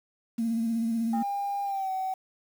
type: tone with vibrato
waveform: sine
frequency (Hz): 228.3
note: A#3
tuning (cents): -36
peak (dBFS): -24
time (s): 0.38-1.23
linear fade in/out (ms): 10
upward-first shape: triangle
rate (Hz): 16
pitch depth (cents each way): 45
type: tone with pitch glide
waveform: sine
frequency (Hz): 803 to 757.9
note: G5 to F#5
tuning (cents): +41 to +41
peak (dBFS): -27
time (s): 1.13-2.14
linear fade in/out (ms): 5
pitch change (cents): -100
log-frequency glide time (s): 1.64-1.91
effects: tanh soft clip ceiling -20 dBFS + 8-bit